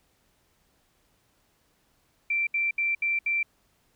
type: tone bursts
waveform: sine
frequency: 2349 Hz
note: D7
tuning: in tune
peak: -23 dBFS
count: 5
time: 2.3-3.43 s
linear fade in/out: 5 ms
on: 170 ms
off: 70 ms
effects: pink hiss -68 dBFS RMS until 3.95 s